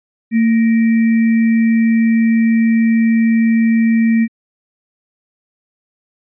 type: tone with sample-and-hold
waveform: sine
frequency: 226.6 Hz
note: A#3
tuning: 49 cents flat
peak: -9 dBFS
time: 0.31-4.28 s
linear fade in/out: 50 ms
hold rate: 2100 Hz
effects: resampled to 8000 Hz